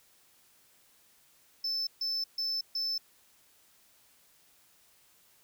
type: tone bursts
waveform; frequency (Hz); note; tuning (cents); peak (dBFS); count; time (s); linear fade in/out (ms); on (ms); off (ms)
sine; 5274; E8; 0; -27; 4; 1.64-2.98; 5; 230; 140
effects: tanh soft clip ceiling -29 dBFS + white hiss -64 dBFS RMS until 5.43 s